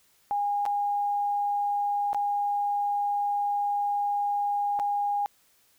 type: tone with dropouts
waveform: sine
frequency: 816 Hz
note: G#5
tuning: 31 cents flat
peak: -24 dBFS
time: 0.31-5.26 s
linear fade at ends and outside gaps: 0 ms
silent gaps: 0.654-0.662 / 2.131-2.146 / 4.791-4.798 s
effects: white hiss -64 dBFS RMS until 5.78 s

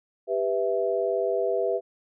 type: chord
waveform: sine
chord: E minor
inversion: first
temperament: just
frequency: 395.6 / 494.4 / 659.3 Hz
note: G4 / B4 / E5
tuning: +16 / +2 / 0 cents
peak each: -27 dBFS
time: 0.27-1.81 s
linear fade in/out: 50 ms
effects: none

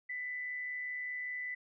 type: tone with amplitude modulation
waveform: sine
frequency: 1992 Hz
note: B6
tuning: 14 cents sharp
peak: -35 dBFS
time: 0.09-1.55 s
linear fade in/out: 10 ms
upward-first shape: sine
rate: 145 Hz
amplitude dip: 35%
effects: none

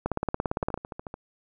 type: two click trains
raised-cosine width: 1 ms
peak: -12 / -22 dBFS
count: 13 / 8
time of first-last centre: 0.06-0.742 / 0.63-1.141 s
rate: 17.6 / 13.7 Hz
effects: none

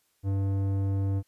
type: tone with low-pass filter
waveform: square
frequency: 97.9 Hz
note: G2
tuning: 2 cents flat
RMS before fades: -27 dBFS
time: 0.23-1.23 s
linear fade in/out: 50 ms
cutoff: 480 Hz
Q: 0.52
effects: white hiss -71 dBFS RMS until 1.27 s + resampled to 32000 Hz

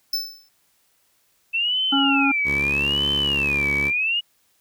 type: tone with exponential decay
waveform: square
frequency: 5274 Hz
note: E8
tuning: in tune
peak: -19 dBFS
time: 0.13-0.49 s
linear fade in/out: 5 ms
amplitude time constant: 78 ms
type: tone with vibrato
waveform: sine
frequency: 2637 Hz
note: E7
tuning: in tune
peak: -19 dBFS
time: 1.53-4.21 s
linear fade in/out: 20 ms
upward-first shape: sine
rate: 0.79 Hz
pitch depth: 260 cents each way
type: harmonic tone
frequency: 276.3 Hz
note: C#4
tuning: 6 cents flat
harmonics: 1 / 3 / 5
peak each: -19 / -25 / -25 dBFS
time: 1.92-2.32 s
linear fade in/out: 10 ms
type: tone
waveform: 10% pulse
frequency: 70.7 Hz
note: C#2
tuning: 35 cents sharp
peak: -19 dBFS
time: 2.44-3.92 s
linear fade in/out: 50 ms
effects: white hiss -64 dBFS RMS until 4.6 s

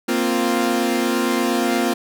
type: chord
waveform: sawtooth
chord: Bb suspended second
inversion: none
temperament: equal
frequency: 233.1 / 261.6 / 349.2 Hz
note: Bb3 / C4 / F4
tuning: 0 / 0 / 0 cents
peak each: -18 dBFS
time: 0.08-1.94 s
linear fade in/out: 10 ms
effects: none

